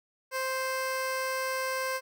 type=tone; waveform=15% pulse; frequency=523.3 Hz; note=C5; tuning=in tune; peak=-23 dBFS; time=0.31-2.01 s; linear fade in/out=50 ms; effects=none